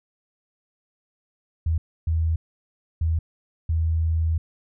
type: tone bursts at uneven times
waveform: sine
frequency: 81.1 Hz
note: E2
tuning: 28 cents flat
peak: -19 dBFS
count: 4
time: 1.66-1.78 / 2.07-2.36 / 3.01-3.19 / 3.69-4.38 s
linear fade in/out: 5 ms
effects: none